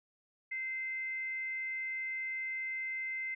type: tone with frequency modulation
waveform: sine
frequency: 2075 Hz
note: C7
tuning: 15 cents flat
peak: -35 dBFS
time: 0.51-3.35 s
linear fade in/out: 10 ms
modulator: 507 Hz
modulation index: 0.21
effects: none